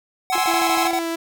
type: tone bursts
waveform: square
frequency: 750 Hz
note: F#5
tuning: 23 cents sharp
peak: -21 dBFS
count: 9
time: 0.3-0.989 s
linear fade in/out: 0 ms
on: 57 ms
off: 22 ms
type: chord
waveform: sawtooth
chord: Ab augmented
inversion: none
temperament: equal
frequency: 830.6 / 1046.5 / 1318.5 Hz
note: Ab5 / C6 / E6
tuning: 0 / 0 / 0 cents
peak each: -21 dBFS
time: 0.32-0.88 s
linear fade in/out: 10 ms
type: tone with exponential decay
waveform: sine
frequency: 349.2 Hz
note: F4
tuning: in tune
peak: -23 dBFS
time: 0.35-0.45 s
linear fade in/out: 5 ms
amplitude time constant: 21 ms
type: tone with vibrato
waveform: sawtooth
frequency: 334 Hz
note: E4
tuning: 23 cents sharp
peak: -19 dBFS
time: 0.47-1.16 s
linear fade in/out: 10 ms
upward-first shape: triangle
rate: 2.8 Hz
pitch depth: 17 cents each way
effects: none